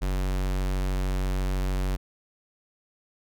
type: tone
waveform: square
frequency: 46.88 Hz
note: F#1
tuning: 23 cents sharp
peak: -25 dBFS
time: 0.01-1.97 s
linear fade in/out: 20 ms
effects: none

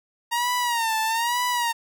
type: tone with vibrato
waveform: sawtooth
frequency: 932.3 Hz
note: A#5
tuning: in tune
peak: -18 dBFS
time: 0.31-1.73 s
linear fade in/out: 20 ms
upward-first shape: sine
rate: 1.1 Hz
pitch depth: 100 cents each way
effects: none

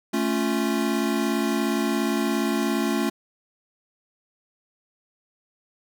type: chord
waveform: square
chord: A augmented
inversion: none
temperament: equal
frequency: 220 / 277.2 / 349.2 Hz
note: A3 / C#4 / E#4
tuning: 0 / 0 / 0 cents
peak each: -26 / -27 / -28 dBFS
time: 0.13-3.1 s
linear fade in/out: 10 ms
effects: none

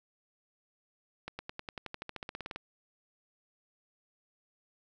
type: accelerating click train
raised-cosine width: 0.3 ms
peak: -23 dBFS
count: 18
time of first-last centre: 1.28-2.56 s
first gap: 110 ms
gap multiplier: 0.95
effects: none

